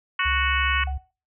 harmonic tone, 370 Hz, F#4, in tune, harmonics 3 / 4 / 5 / 6 / 7 / 8, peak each -26 / -27 / -28 / -29 / -29 / -30 dBFS, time 0.19-0.84 s, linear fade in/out 5 ms
sine tone with vibrato, 68.9 Hz, C#2, 10 cents flat, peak -26 dBFS, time 0.25-0.98 s, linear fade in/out 10 ms, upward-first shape sine, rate 12 Hz, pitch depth 19 cents each way
sine tone with exponential decay, 747 Hz, F#5, 16 cents sharp, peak -29 dBFS, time 0.87-1.11 s, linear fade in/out 5 ms, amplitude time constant 52 ms
effects noise-tail reverb RT60 0.3 s tail -19 dB re dry

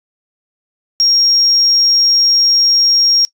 sine tone, 5580 Hz, F8, 2 cents flat, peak -7 dBFS, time 1-3.25 s, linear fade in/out 0 ms, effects noise-tail reverb RT60 0.1 s tail -22 dB re dry + tanh soft clip ceiling -3 dBFS

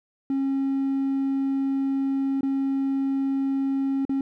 triangle tone with dropouts, 271.7 Hz, C#4, 35 cents flat, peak -19 dBFS, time 0.3-4.21 s, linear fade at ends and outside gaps 2 ms, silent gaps 2.409-2.431 / 4.052-4.094 s, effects tanh soft clip ceiling -16 dBFS

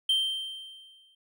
triangle tone with exponential decay, 3136 Hz, G7, in tune, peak -19 dBFS, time 0.09-1.15 s, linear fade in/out 5 ms, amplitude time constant 230 ms, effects none

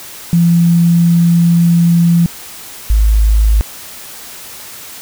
sine tone pair in turn, 170.2 / 53.27 Hz, F3 / G#1, -44 / +45 cents, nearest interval octave + minor sixth, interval 2011 cents, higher first, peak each -6 dBFS, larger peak neither, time 0.33-2.26 / 2.9-3.61 s, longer first, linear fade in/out 0 ms, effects white hiss -31 dBFS RMS until 5.01 s

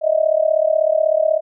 sine tone with amplitude modulation, 630 Hz, D#5, 21 cents sharp, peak -9 dBFS, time 0.01-1.41 s, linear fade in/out 50 ms, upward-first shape sine, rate 36.2 Hz, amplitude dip 90%, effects none

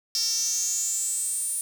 sawtooth tone with high-pass filter sweep, 456.3 Hz, A#4, 37 cents flat, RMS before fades -27 dBFS, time 0.15-1.61 s, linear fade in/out 0 ms, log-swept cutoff 5300 to 9600 Hz, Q 8.8, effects none

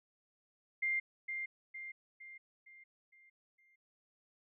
sine tone with echo, 2100 Hz, C7, 6 cents sharp, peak -31 dBFS, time 0.82-1 s, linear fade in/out 10 ms, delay 460 ms, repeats 6, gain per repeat -6 dB, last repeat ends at 3.76 s, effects none

